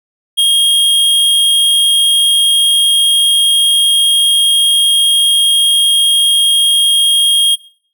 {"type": "tone", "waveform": "square", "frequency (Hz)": 3249, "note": "G#7", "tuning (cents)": -39, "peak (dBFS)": -8, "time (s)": [0.37, 7.56], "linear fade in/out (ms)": 20, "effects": ["noise-tail reverb RT60 0.5 s tail -20 dB re dry"]}